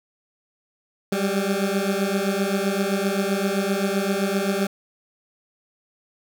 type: beating tone pair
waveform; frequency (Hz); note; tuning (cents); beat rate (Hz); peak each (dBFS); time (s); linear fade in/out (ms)
20% pulse; 193.1 / 200.8; G3 / G3; -26 / +42; 7.7; -19; 1.12-4.67; 5
effects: none